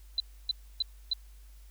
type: tone bursts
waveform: sine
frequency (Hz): 4014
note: B7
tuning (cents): +27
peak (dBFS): -25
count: 4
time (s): 0.18-1.134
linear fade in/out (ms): 2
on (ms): 21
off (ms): 290
effects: added 50 Hz sine -49 dBFS peak until 1.7 s + white hiss -64 dBFS RMS until 1.7 s